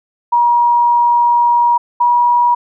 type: tone pair in turn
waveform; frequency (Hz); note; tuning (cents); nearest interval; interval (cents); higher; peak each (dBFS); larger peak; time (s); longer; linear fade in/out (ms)
sine; 954 / 962.9; A#5 / B5; +40 / -44; unison; 16; second; -8; neither; 0.32-1.78 / 2-2.55; first; 10
effects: none